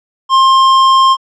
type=tone with tanh clipping; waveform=sine; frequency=1060 Hz; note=C6; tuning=22 cents sharp; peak=-7 dBFS; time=0.29-1.17 s; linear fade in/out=50 ms; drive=15 dB; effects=low-pass 6000 Hz 12 dB/octave